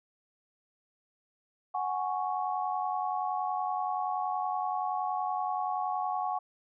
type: chord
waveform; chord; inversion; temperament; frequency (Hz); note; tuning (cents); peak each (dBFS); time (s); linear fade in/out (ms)
sine; F# suspended second; none; equal; 740 / 830.6 / 1108.7; F#5 / G#5 / C#6; 0 / 0 / 0; -32 / -34 / -35; 1.74-6.39; 10
effects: none